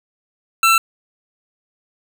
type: tone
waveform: 25% pulse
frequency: 1340 Hz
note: E6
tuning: 28 cents sharp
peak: -7 dBFS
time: 0.63-0.78 s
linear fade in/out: 2 ms
effects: none